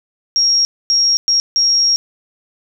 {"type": "tone bursts at uneven times", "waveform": "sine", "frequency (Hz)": 5588, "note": "F8", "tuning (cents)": 0, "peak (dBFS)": -10, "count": 4, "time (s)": [[0.36, 0.65], [0.9, 1.17], [1.28, 1.4], [1.56, 1.96]], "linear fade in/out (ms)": 0, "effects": []}